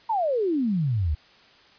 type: exponential sweep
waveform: sine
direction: down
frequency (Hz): 947 to 69.3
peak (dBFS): -21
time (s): 0.09-1.15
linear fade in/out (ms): 10
effects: white hiss -54 dBFS RMS until 1.78 s + resampled to 11025 Hz